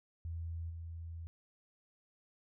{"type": "tone with level steps", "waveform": "sine", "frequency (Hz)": 83.1, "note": "E2", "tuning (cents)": 15, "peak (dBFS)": [-38, -42], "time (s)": [0.25, 1.27], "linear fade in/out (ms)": 0, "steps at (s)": 0.69, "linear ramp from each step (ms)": 20, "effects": []}